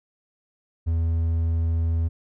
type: tone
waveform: triangle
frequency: 82.41 Hz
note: E2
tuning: in tune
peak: -18 dBFS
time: 0.86-2.09 s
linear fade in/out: 20 ms
effects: none

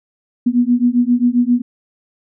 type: beating tone pair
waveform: sine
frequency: 239.7 / 247.2 Hz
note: A#3 / B3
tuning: +48 / +2 cents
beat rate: 7.5 Hz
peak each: -14 dBFS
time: 0.46-1.62 s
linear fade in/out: 10 ms
effects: none

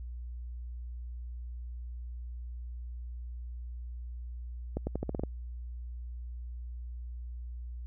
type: accelerating click train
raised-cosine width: 2 ms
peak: -19 dBFS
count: 8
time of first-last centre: 4.77-5.236 s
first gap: 100 ms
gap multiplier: 0.86
effects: added 60 Hz sine -38 dBFS peak until 7.86 s

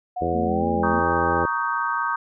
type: tone with pitch glide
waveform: sine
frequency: 726 to 805.5 Hz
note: F#5 to G5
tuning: -33 to +47 cents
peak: -25 dBFS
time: 0.16-1.44 s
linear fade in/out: 10 ms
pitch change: +180 cents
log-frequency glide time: 0.44-0.67 s
type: harmonic tone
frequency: 84.6 Hz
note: E2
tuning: 45 cents sharp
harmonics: 1 / 2 / 3 / 4 / 5 / 6 / 7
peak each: -30 / -32 / -33 / -28 / -29 / -28 / -32 dBFS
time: 0.21-1.46 s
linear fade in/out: 5 ms
type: tone with vibrato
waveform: sine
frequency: 218 Hz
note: A3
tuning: 16 cents flat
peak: -25 dBFS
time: 0.32-1.03 s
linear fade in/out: 50 ms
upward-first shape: square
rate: 3.3 Hz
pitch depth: 70 cents each way
type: chord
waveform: sine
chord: Eb dominant seventh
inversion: second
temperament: just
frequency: 933.4 / 1120.1 / 1244.5 / 1555.6 Hz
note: Bb5 / Db6 / Eb6 / G6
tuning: +2 / +18 / 0 / -14 cents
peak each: -27 dBFS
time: 0.83-2.16 s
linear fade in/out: 5 ms
effects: none

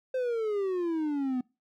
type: exponential sweep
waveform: triangle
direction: down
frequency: 523.3 to 246.9 Hz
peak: -25 dBFS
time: 0.14-1.41 s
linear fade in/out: 5 ms
effects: noise-tail reverb RT60 0.3 s tail -24 dB re dry

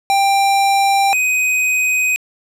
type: tone pair in turn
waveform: square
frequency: 790 / 2508 Hz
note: G5 / D#7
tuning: +13 / +13 cents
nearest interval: octave + minor sixth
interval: 2000 cents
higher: second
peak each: -12 / -14 dBFS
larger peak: first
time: 0.1-1.13 / 1.13-2.16 s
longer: neither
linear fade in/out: 0 ms
effects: low-pass 12000 Hz 12 dB/octave

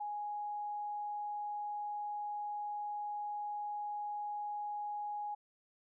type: tone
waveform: sine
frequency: 830.6 Hz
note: G#5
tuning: in tune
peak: -37 dBFS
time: 0-5.35 s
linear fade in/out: 10 ms
effects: none

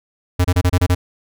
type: tone bursts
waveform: square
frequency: 89.7 Hz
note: F2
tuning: 47 cents sharp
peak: -12 dBFS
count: 7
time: 0.39-0.95 s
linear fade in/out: 10 ms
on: 56 ms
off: 28 ms
effects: none

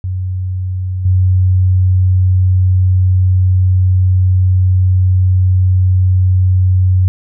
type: tone with level steps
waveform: sine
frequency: 92.5 Hz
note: F#2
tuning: in tune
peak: -15 / -7 dBFS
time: 0.04-7.08 s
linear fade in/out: 0 ms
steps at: 1.05 s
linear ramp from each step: 5 ms
effects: none

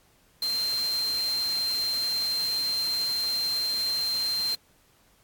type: tone in noise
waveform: sine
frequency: 4153 Hz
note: C8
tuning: 14 cents flat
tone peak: -25 dBFS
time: 0.42-4.55 s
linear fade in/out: 2 ms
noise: white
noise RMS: -38 dBFS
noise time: 0.42-4.55 s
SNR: +10 dB
effects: pink hiss -62 dBFS RMS until 5.23 s + AAC 64 kbps

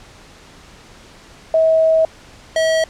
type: tone pair in turn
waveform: sine / square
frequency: 643 / 643 Hz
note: E5 / E5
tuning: -43 / -43 cents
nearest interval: unison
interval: 0 cents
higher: neither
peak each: -10 / -14 dBFS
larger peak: first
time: 1.54-2.05 / 2.56-2.84 s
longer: first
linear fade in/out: 2 ms
effects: pink hiss -43 dBFS RMS until 2.89 s + low-pass 7000 Hz 12 dB/octave

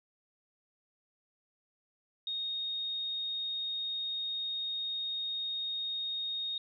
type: tone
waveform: sine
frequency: 3718 Hz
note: A#7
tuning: 5 cents flat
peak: -33 dBFS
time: 2.27-6.58 s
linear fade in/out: 2 ms
effects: none

